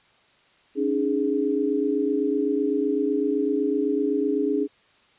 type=chord; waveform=sine; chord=C# suspended second; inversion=none; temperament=equal with one note detuned; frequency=277.2 / 305.1 / 415.3 Hz; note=C#4 / D#4 / G#4; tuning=0 / -34 / 0 cents; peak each=-25 / -26 / -24 dBFS; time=0.75-4.68 s; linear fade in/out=50 ms; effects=white hiss -59 dBFS RMS until 5.18 s + resampled to 8000 Hz